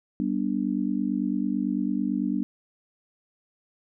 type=chord; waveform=sine; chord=G major; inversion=none; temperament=just; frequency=196 / 245 / 294 Hz; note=G3 / B3 / D4; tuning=0 / -14 / +2 cents; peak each=-28 dBFS; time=0.2-2.43 s; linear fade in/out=0 ms; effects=none